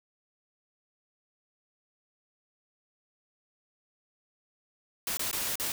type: noise with dropouts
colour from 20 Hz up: white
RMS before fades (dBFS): -32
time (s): 5.07-5.72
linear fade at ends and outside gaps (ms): 1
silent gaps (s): 5.171-5.194 / 5.313-5.329 / 5.556-5.598
effects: none